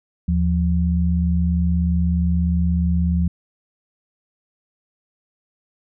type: tone pair together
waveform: sine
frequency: 77.78 / 174.61 Hz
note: D#2 / F3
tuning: 0 / 0 cents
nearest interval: octave + major second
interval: 1400 cents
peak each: -18 / -19 dBFS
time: 0.28-3.28 s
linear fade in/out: 5 ms
effects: none